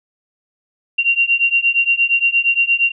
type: beating tone pair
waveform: sine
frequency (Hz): 2757 / 2765.6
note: F7 / F7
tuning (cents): -23 / -18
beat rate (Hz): 8.6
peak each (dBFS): -16 / -15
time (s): 0.98-2.92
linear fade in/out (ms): 10
effects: none